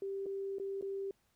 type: tone with dropouts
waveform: sine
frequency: 392 Hz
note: G4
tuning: in tune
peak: -36 dBFS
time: 0.02-1.11 s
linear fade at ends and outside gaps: 2 ms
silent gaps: 0.259-0.264 / 0.585-0.598 / 0.812-0.824 s
effects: pink hiss -75 dBFS RMS until 1.35 s